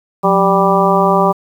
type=harmonic tone with a mistuned harmonic; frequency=196 Hz; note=G3; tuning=in tune; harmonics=1 / 2 / 3 / 4 / 5 / 6; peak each=-16 / -16 / -16 / -16 / -16 / -16 dBFS; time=0.23-1.33 s; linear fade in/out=20 ms; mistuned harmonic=1; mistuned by=-150 cents; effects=7-bit